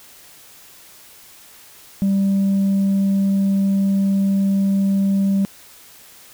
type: tone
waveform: sine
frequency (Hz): 196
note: G3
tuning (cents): 0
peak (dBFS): -12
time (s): 2.02-5.45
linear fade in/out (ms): 0
effects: tanh soft clip ceiling -13 dBFS + white hiss -45 dBFS RMS until 6.33 s